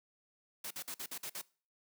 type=noise bursts; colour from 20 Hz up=white; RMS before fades=-42 dBFS; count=7; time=0.64-1.415 s; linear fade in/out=5 ms; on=67 ms; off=51 ms; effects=noise-tail reverb RT60 0.4 s tail -22 dB re dry + high-pass 150 Hz 12 dB/octave